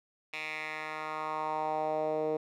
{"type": "tone with band-pass filter sweep", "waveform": "10% pulse", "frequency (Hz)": 155.2, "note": "D#3", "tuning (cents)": -4, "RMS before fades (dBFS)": -34, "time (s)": [0.33, 2.37], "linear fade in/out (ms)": 5, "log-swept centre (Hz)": [2600, 460], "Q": 2.8, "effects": []}